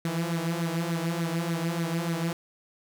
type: tone with flanger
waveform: sawtooth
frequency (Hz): 167.4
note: E3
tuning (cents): +27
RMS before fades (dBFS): -29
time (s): 0.05-2.33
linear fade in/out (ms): 2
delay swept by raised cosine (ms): 0.48 to 5.58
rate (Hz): 3.4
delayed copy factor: +0.65
effects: none